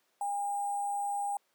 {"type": "tone with sample-and-hold", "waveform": "sine", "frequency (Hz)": 809, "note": "G#5", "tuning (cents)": -46, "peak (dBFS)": -30, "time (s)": [0.21, 1.37], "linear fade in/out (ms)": 2, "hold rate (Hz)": 8820, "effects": ["pink hiss -73 dBFS RMS until 1.54 s", "high-pass 400 Hz 12 dB/octave"]}